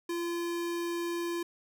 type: tone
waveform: square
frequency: 342.8 Hz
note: F4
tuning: 32 cents flat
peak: -32 dBFS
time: 0.09-1.43 s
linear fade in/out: 5 ms
effects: none